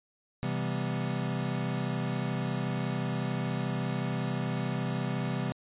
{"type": "chord", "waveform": "square", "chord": "C major seventh", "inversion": "none", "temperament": "equal", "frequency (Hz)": [130.81, 164.81, 196, 246.9], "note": ["C3", "E3", "G3", "B3"], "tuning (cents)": [0, 0, 0, 0], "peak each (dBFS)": [-34, -36, -37, -38], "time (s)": [0.43, 5.52], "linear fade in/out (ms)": 0, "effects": ["resampled to 8000 Hz"]}